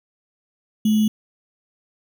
sine tone with sample-and-hold, 214.7 Hz, A3, 42 cents flat, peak -14 dBFS, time 0.85-1.08 s, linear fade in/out 5 ms, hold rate 3150 Hz, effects none

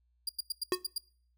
sawtooth tone bursts, 4810 Hz, D8, 41 cents sharp, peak -28 dBFS, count 7, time 0.27-0.982 s, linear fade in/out 5 ms, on 22 ms, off 93 ms
square tone with exponential decay, 365.3 Hz, F#4, 22 cents flat, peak -24 dBFS, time 0.72-0.82 s, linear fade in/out 1 ms, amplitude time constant 20 ms
effects noise-tail reverb RT60 0.5 s tail -23 dB re dry + added 60 Hz sine -69 dBFS peak until 1.37 s

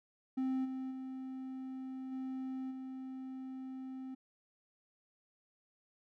triangle tone with level steps, 261.6 Hz, C4, in tune, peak -30 / -36 / -39 / -36 / -40 dBFS, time 0.37-4.15 s, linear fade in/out 10 ms, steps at 0.64 / 0.9 / 2.11 / 2.7 s, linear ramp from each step 20 ms, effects none

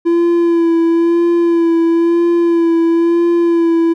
triangle tone with vibrato, 337.4 Hz, E4, 40 cents sharp, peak -7 dBFS, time 0.05-3.94 s, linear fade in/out 20 ms, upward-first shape sine, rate 1 Hz, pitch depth 27 cents each way, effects none

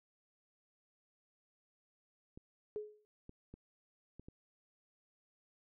clicks, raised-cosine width 3 ms, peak -38 dBFS, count 5, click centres 2.375 / 3.294 / 3.54 / 4.196 / 4.285 s
sine tone with exponential decay, 422.8 Hz, G#4, 31 cents sharp, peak -35 dBFS, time 2.76-3.05 s, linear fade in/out 0 ms, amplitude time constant 62 ms
effects none

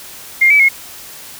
sine tone with pitch steps, 2119 / 2295 / 2165 Hz, C7 / D7 / C#7, +21 / -40 / -41 cents, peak -6 dBFS, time 0.41-0.689 s, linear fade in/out 10 ms, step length 93 ms, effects white hiss -34 dBFS RMS until 1.39 s

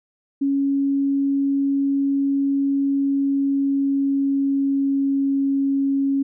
sine tone with pitch glide, 277.2 to 275.1 Hz, C#4 to C#4, 0 to -13 cents, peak -17 dBFS, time 0.41-6.23 s, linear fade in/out 10 ms, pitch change -13 cents, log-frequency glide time 2.9-5.42 s, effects none

